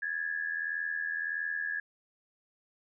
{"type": "tone pair together", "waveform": "sine", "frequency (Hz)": [1661.2, 1742.8], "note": ["G#6", "A6"], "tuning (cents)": [0, -17], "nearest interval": "minor second", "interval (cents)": 83, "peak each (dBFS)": [-33, -36], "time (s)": [0.02, 1.8], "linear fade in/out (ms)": 5, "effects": []}